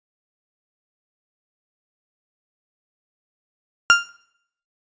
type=tone with exponential decay; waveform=35% pulse; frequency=1396.9 Hz; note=F6; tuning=in tune; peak=-4 dBFS; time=3.9-4.09 s; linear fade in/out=0 ms; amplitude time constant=41 ms; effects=noise-tail reverb RT60 0.7 s tail -20 dB re dry + resampled to 16000 Hz